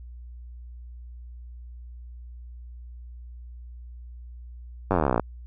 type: slowing click train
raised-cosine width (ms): 1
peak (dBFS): -8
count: 22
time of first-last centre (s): 4.91-5.197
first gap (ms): 10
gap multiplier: 1.03
effects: added 60 Hz sine -39 dBFS peak until 5.46 s